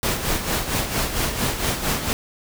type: noise with tremolo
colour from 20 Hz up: pink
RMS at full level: -21 dBFS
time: 0.03-2.13 s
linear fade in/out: 0 ms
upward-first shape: sine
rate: 4.4 Hz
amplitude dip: 60%
effects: none